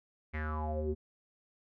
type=tone with low-pass filter sweep; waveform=square; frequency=77.2 Hz; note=D#2; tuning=13 cents flat; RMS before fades=-35 dBFS; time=0.33-0.95 s; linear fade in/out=20 ms; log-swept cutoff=2200 to 320 Hz; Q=8; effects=none